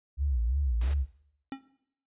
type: tone with vibrato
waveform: sine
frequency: 64 Hz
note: C2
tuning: 38 cents flat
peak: -25 dBFS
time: 0.17-1.06 s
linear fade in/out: 50 ms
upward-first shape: sine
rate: 2.9 Hz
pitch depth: 210 cents each way
type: noise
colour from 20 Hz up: pink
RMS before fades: -44 dBFS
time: 0.81-0.94 s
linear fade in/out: 5 ms
type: tone with exponential decay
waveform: square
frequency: 269.6 Hz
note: C#4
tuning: 48 cents flat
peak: -31 dBFS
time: 1.52-1.64 s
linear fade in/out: 1 ms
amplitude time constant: 25 ms
effects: noise-tail reverb RT60 0.7 s tail -17 dB re dry + resampled to 8000 Hz